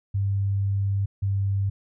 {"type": "tone pair in turn", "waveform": "sine", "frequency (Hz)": [99, 98.6], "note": ["G2", "G2"], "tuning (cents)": [18, 11], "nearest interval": "unison", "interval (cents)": 7, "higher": "first", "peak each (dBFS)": -21, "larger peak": "neither", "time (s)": [[0.14, 1.06], [1.22, 1.7]], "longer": "first", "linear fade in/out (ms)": 10, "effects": []}